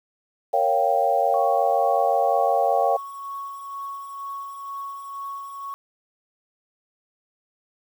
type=chord; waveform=sine; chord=G half-diminished seventh; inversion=first; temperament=equal; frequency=466.2 / 554.4 / 698.5 / 784 Hz; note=Bb4 / Db5 / F5 / G5; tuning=0 / 0 / 0 / 0 cents; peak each=-27 / -23 / -22 / -22 dBFS; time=0.53-2.97 s; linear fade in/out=10 ms
type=tone with tremolo; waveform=sine; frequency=1108.7 Hz; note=C#6; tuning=in tune; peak=-29 dBFS; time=1.34-5.74 s; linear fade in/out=0 ms; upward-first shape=sine; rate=2.1 Hz; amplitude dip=45%
effects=8-bit